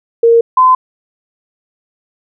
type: tone pair in turn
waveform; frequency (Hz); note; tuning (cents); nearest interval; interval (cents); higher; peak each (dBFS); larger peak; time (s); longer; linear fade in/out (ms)
sine; 463.6 / 1023.8; A#4 / C6; -10 / -38; octave + major second; 1372; second; -4; neither; 0.23-0.41 / 0.57-0.75; neither; 5
effects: none